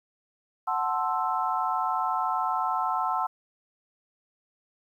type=chord; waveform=sine; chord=F# half-diminished seventh; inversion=none; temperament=equal; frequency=740 / 880 / 1046.5 / 1318.5 Hz; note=F#5 / A5 / C6 / E6; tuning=0 / 0 / 0 / 0 cents; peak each=-30 dBFS; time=0.67-3.27 s; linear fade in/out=10 ms; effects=10-bit